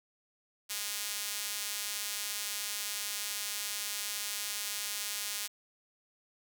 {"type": "tone with high-pass filter", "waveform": "sawtooth", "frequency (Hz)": 205.9, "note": "G#3", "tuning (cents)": -15, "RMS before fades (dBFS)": -37, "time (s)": [0.69, 5.48], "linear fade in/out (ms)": 20, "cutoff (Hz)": 3800, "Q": 0.51, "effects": []}